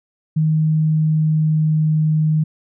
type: tone with pitch glide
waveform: sine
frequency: 156.5 to 155.33 Hz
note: D#3 to D#3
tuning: +10 to -3 cents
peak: -13 dBFS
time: 0.36-2.44 s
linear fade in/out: 10 ms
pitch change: -13 cents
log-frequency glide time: 0.48-1.93 s
effects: none